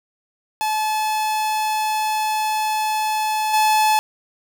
45% pulse tone with level steps, 862 Hz, A5, 36 cents flat, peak -19 / -14 dBFS, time 0.61-3.99 s, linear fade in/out 0 ms, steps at 3.53 s, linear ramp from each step 10 ms, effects none

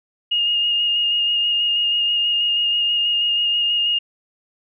sine tone with vibrato, 2847 Hz, F7, 33 cents sharp, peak -16 dBFS, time 0.31-3.99 s, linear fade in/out 10 ms, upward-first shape square, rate 6.2 Hz, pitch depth 12 cents each way, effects none

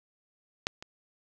clicks, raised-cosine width 0.2 ms, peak -10 / -25 dBFS, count 2, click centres 0.669 / 0.825 s, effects none

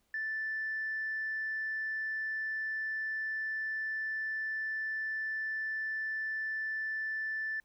sine tone, 1760 Hz, A6, in tune, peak -32 dBFS, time 0.14-7.6 s, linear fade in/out 2 ms, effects tanh soft clip ceiling -28 dBFS + pink hiss -75 dBFS RMS until 7.64 s

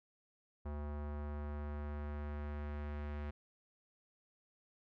square tone with low-pass filter sweep, 73.6 Hz, D2, 4 cents sharp, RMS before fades -42 dBFS, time 0.65-3.31 s, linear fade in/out 10 ms, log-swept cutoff 1100 to 2100 Hz, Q 1.2, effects none

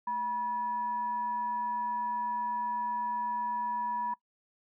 sine tone with frequency modulation, 970 Hz, B5, 31 cents flat, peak -30 dBFS, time 0.07-4.14 s, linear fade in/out 5 ms, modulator 752 Hz, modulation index 0.25, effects noise-tail reverb RT60 0.1 s tail -21 dB re dry

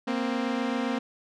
sawtooth tone pair together, 234.1 / 261.6 Hz, A#3 / C4, +8 / 0 cents, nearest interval major second, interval 192 cents, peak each -25 dBFS, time 0.07-0.99 s, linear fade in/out 10 ms, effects low-pass 4000 Hz 12 dB/octave

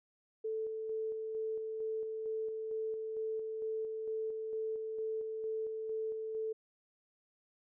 sine tone with tremolo, 440 Hz, A4, in tune, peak -34 dBFS, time 0.44-6.53 s, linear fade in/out 10 ms, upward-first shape square, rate 2.2 Hz, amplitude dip 30%, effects none

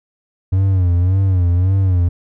triangle tone with vibrato, 91.9 Hz, F#2, 11 cents flat, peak -9 dBFS, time 0.52-2.09 s, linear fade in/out 10 ms, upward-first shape sine, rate 1.8 Hz, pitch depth 99 cents each way, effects none

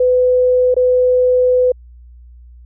sine tone with dropouts, 502 Hz, B4, 28 cents sharp, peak -9 dBFS, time 0-1.72 s, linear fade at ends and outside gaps 5 ms, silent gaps 0.743-0.765 s, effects added 60 Hz sine -37 dBFS peak until 2.65 s

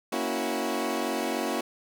20% pulse chord, F# dominant seventh, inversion first, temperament equal with one note detuned, 233.1 / 277.2 / 326.8 / 370 Hz, A#3 / C#4 / E4 / F#4, 0 / 0 / -15 / 0 cents, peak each -28 dBFS, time 0.12-1.61 s, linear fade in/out 5 ms, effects none

